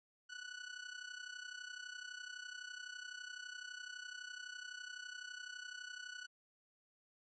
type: tone with amplitude modulation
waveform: sawtooth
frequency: 1480 Hz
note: F#6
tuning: in tune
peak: -40 dBFS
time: 0.29-6.27 s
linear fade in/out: 20 ms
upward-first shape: sine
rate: 31.9 Hz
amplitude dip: 75%
effects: resampled to 16000 Hz